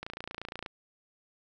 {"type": "click train", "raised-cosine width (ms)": 0.3, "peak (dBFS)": -22, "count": 19, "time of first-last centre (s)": [0.03, 0.662], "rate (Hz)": 28.5, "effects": []}